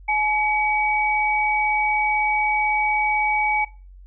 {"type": "tone pair together", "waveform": "sine", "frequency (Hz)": [849.9, 2269], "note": ["G#5", "C#7"], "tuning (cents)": [40, 40], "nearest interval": "octave + perfect fourth", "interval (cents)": 1700, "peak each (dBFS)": -21, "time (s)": [0.08, 3.65], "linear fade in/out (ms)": 10, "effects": ["noise-tail reverb RT60 0.3 s tail -17 dB re dry", "added 46 Hz sine -41 dBFS peak until 4.06 s"]}